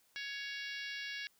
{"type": "harmonic tone", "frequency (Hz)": 558, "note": "C#5", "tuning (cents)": 11, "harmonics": [3, 4, 5, 6, 7, 8, 9, 10], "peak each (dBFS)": [-44, -46, -48, -50, -51, -52, -53, -54], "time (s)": [0.16, 1.27], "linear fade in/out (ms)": 0, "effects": ["white hiss -71 dBFS RMS until 1.39 s"]}